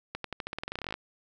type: accelerating click train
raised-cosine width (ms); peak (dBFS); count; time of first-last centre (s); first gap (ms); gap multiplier
0.3; -18; 19; 0.15-0.94; 93; 0.9
effects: none